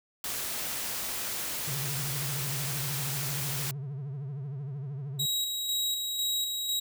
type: noise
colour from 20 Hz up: white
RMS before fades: -34 dBFS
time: 0.24-3.71 s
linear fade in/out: 2 ms
type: tone with vibrato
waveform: triangle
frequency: 138.59 Hz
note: C#3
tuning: in tune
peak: -32 dBFS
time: 1.67-5.26 s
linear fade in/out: 10 ms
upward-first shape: triangle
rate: 13 Hz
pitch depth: 160 cents each way
type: tone with tremolo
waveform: sawtooth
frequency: 3832 Hz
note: A#7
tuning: 47 cents sharp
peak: -24 dBFS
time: 5.19-6.8 s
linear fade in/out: 10 ms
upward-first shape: square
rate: 2 Hz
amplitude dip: 35%
effects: none